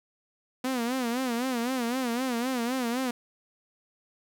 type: tone with vibrato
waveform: sawtooth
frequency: 246.9 Hz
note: B3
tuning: in tune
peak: -23 dBFS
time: 0.64-3.11 s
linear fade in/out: 5 ms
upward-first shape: sine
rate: 3.9 Hz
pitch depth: 120 cents each way
effects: 10-bit